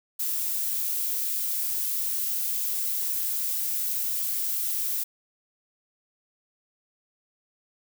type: noise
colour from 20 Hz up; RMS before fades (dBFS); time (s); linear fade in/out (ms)
violet; -28; 0.19-5.04; 10
effects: none